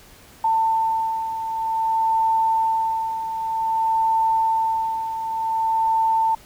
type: beating tone pair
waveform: sine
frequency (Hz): 894 / 894.53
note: A5 / A5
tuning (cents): +27 / +28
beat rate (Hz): 0.53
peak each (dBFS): -26 / -19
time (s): 0.44-6.35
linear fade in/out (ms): 5
effects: pink hiss -48 dBFS RMS until 6.45 s